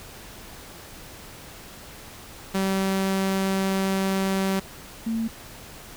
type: tone pair in turn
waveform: sawtooth / sine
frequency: 192.5 / 225.8 Hz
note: G3 / A3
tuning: -31 / +45 cents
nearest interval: minor third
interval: 276 cents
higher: second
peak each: -18 / -23 dBFS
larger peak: first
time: 2.54-4.6 / 5.06-5.28 s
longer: first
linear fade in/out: 10 ms
effects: pink hiss -43 dBFS RMS until 5.96 s